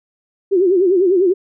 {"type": "tone with vibrato", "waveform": "sine", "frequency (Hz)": 370, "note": "F#4", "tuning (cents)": 0, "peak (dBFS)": -10, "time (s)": [0.51, 1.34], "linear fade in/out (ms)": 20, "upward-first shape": "sine", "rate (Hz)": 10, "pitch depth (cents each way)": 130, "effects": []}